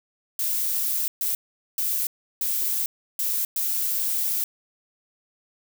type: noise bursts at uneven times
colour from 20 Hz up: violet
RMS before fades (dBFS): -25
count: 6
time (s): 0.39-1.08 / 1.21-1.35 / 1.78-2.07 / 2.41-2.86 / 3.19-3.45 / 3.56-4.44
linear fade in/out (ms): 2
effects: none